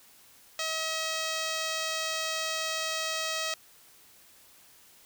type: tone with notch filter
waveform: 5% pulse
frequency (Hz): 639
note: D#5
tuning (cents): +46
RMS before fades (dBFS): -32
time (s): 0.59-3.54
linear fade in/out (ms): 2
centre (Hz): 11000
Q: 0.93
effects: white hiss -57 dBFS RMS until 5.05 s